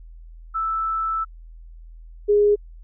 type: tone pair in turn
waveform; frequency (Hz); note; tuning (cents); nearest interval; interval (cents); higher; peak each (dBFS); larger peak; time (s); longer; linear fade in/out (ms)
sine; 1318.5 / 413.3; E6 / G#4; 0 / -8; octave + minor sixth; 2008; first; -21 / -13; second; 0.54-1.25 / 2.28-2.56; first; 20
effects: added 41 Hz sine -39 dBFS peak until 2.83 s